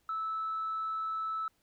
sine tone, 1309 Hz, E6, 13 cents flat, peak -31 dBFS, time 0.09-1.48 s, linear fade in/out 2 ms, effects tanh soft clip ceiling -28 dBFS + pink hiss -73 dBFS RMS until 1.62 s

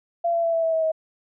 sine tone with pitch steps, 683 / 675.2 / 667.4 / 659.7 / 652.2 / 644.7 / 637.3 Hz, F5 / E5 / E5 / E5 / E5 / E5 / D#5, -39 / +41 / +21 / +1 / -19 / -39 / +41 cents, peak -19 dBFS, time 0.24-0.919 s, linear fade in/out 10 ms, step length 97 ms, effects none

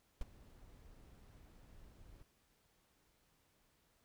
brown noise with ADSR envelope, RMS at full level -39 dBFS, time 0.21-2.23 s, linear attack 3 ms, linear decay 19 ms, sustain -21 dB, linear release 3 ms, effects pink hiss -75 dBFS RMS until 4.04 s

